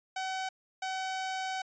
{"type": "tone bursts at uneven times", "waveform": "sawtooth", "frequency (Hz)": 757, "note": "F#5", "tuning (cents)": 39, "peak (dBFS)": -29, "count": 2, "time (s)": [[0.16, 0.49], [0.82, 1.62]], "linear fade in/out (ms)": 5, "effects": ["resampled to 16000 Hz"]}